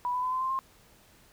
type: tone with pitch steps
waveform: sine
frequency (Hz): 983 / 998.5 / 1014.1 / 1030.1 / 1046.3 / 1062.7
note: B5 / B5 / B5 / C6 / C6 / C6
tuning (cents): -8 / +19 / +46 / -27 / 0 / +27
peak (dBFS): -27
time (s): 0.05-0.59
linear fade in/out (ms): 0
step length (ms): 90
effects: pink hiss -59 dBFS RMS until 1.32 s